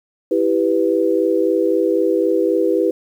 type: tone cluster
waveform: sine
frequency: 328.8 / 392.6 / 495.8 Hz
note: E4 / G4 / B4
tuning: -4 / +3 / +7 cents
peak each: -18 dBFS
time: 0.31-2.91 s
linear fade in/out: 5 ms
effects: 8-bit